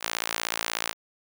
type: tone with high-pass filter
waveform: sawtooth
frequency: 56.5 Hz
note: A1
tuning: 47 cents sharp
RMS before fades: -31 dBFS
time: 0-0.94 s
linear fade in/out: 50 ms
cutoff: 1200 Hz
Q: 0.51
effects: none